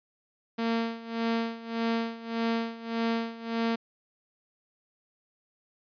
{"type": "tone with tremolo", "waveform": "sawtooth", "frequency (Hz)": 229.1, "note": "A#3", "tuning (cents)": -30, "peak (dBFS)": -21, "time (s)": [0.58, 3.76], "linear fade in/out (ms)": 10, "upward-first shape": "sine", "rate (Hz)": 1.7, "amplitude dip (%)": 85, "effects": ["resampled to 11025 Hz"]}